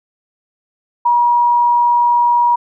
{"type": "tone", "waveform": "sine", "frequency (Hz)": 958, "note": "A#5", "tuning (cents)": 47, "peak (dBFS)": -9, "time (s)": [1.05, 2.56], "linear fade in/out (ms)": 10, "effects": []}